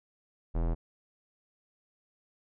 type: tone with low-pass filter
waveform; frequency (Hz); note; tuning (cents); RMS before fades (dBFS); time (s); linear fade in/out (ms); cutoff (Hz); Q
square; 41.72; E1; +22; -29; 0.54-0.75; 20; 810; 0.94
effects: none